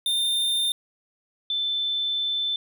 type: tone pair in turn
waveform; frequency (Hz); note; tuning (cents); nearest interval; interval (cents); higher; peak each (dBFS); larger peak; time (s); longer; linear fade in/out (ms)
square / sine; 3613 / 3530; A7 / A7; +45 / +5; unison; 40; first; -22 / -23; first; 0.06-0.72 / 1.5-2.56; second; 2
effects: none